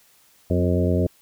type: harmonic tone with a mistuned harmonic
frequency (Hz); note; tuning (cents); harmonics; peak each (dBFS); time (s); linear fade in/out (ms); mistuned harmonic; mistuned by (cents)
89.1; F2; +35; 1 / 2 / 3 / 4 / 5 / 6 / 7; -21 / -24 / -26 / -27 / -28 / -29 / -29; 0.5-1.07; 5; 3; -32
effects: white hiss -57 dBFS RMS until 1.21 s